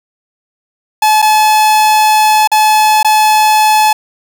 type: tone with dropouts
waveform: 45% pulse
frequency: 859 Hz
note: A5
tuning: 42 cents flat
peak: -6 dBFS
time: 1.02-3.93 s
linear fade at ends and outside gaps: 5 ms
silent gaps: 1.219-1.224 / 2.475-2.516 / 3.03-3.046 s
effects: none